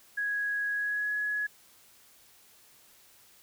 sine tone with pitch glide, 1661.2 to 1685.4 Hz, G#6 to G#6, 0 to +25 cents, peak -28 dBFS, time 0.17-1.47 s, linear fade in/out 10 ms, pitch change +25 cents, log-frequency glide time 0.73-1.14 s, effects white hiss -59 dBFS RMS until 3.42 s

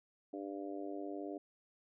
harmonic tone, 99.2 Hz, G2, 21 cents sharp, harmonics 3 / 4 / 5 / 6 / 7, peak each -43 / -46 / -51 / -49 / -50 dBFS, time 0.33-1.38 s, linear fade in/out 5 ms, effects none

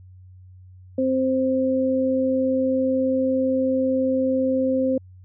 sine tone pair together, 261.6 / 523.6 Hz, C4 / C5, 0 / +1 cents, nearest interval octave, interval 1201 cents, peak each -21 dBFS, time 0.98-4.98 s, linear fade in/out 5 ms, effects added 92 Hz sine -43 dBFS peak until 5.24 s

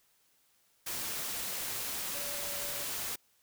sine tone in noise, 574 Hz, D5, 40 cents flat, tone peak -46 dBFS, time 2.14-2.84 s, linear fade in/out 10 ms, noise white, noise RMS -37 dBFS, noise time 0.86-3.16 s, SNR -12 dB, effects white hiss -70 dBFS RMS until 3.42 s

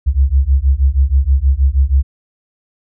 sine beating tone pair, 64.8 / 71.1 Hz, C2 / C#2, -16 / +45 cents, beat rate 6.3 Hz, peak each -12 dBFS, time 0.06-2.03 s, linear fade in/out 20 ms, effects none

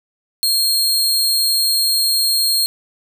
sawtooth tone, 4237 Hz, C8, 21 cents sharp, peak -11 dBFS, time 0.43-2.66 s, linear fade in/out 0 ms, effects none

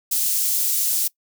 white high-pass noise, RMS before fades -21 dBFS, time 0.11-1.08 s, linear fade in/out 10 ms, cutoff 6100 Hz, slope 12 dB/octave, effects noise-tail reverb RT60 0.1 s tail -22 dB re dry

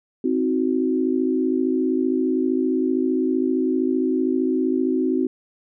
sine chord, C diminished, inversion none, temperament equal with one note detuned, 261.6 / 316.9 / 370 Hz, C4 / Eb4 / Gb4, 0 / +32 / 0 cents, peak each -21 / -24 / -23 dBFS, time 0.24-5.27 s, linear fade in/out 5 ms, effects none

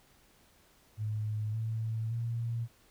sine tone with pitch steps, 107.2 / 111.75 / 116.5 Hz, A2 / A2 / A#2, -45 / +27 / -1 cents, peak -31 dBFS, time 0.97-2.68 s, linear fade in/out 50 ms, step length 570 ms, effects pink hiss -64 dBFS RMS until 2.9 s

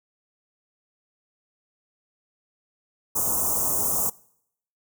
white band-stop noise, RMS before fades -24 dBFS, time 3.15-4.1 s, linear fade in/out 10 ms, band 1200 to 6300 Hz, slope 48 dB/octave, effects noise-tail reverb RT60 0.7 s tail -23 dB re dry

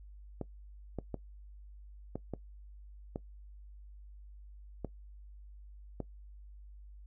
clicks, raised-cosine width 2 ms, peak -23 dBFS, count 8, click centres 0.413 / 0.987 / 1.143 / 2.156 / 2.337 / 3.159 / 4.847 / 6.003 s, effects noise-tail reverb RT60 0.1 s tail -19 dB re dry + added 50 Hz sine -49 dBFS peak until 7.06 s

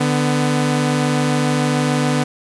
sawtooth tone pair together, 148.29 / 249.4 Hz, D3 / B3, +17 / +17 cents, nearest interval major sixth, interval 900 cents, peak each -14 dBFS, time 0-2.24 s, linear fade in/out 10 ms, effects resampled to 24000 Hz + 7-bit

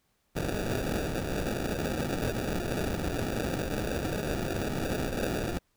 white noise with sample-and-hold, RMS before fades -31 dBFS, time 0.35-5.59 s, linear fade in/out 20 ms, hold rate 1050 Hz, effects pink hiss -73 dBFS RMS until 5.76 s

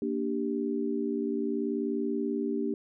sine chord, G minor, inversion first, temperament equal, 233.1 / 293.7 / 392 Hz, Bb3 / D4 / G4, 0 / 0 / 0 cents, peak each -32 dBFS, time 0.02-2.74 s, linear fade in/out 2 ms, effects none

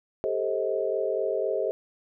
sine chord, A half-diminished seventh, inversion third, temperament just, 396 / 440 / 528 / 633.6 Hz, G4 / A4 / C5 / Eb5, +18 / 0 / +16 / +31 cents, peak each -30 dBFS, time 0.24-1.71 s, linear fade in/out 0 ms, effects none

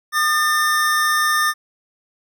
square tone pair together, 1216.9 / 1792 Hz, D#6 / A6, -39 / +31 cents, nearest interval perfect fifth, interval 670 cents, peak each -19 / -19 dBFS, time 0.12-1.54 s, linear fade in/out 50 ms, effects none

